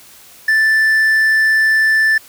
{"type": "tone with quantisation", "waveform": "triangle", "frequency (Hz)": 1762, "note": "A6", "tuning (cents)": 2, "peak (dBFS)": -8, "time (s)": [0.48, 2.18], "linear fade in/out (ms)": 5, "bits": 6, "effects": ["white hiss -42 dBFS RMS until 2.28 s"]}